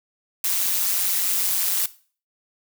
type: noise with amplitude modulation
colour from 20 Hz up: blue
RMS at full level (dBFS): -19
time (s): 0.44-1.86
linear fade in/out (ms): 2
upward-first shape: sine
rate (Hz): 186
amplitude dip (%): 75
effects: noise-tail reverb RT60 0.4 s tail -17 dB re dry